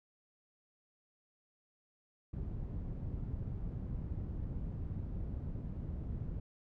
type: low-pass noise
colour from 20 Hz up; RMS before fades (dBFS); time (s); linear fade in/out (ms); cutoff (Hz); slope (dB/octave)
white; -40; 2.33-6.4; 5; 110; 12
effects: none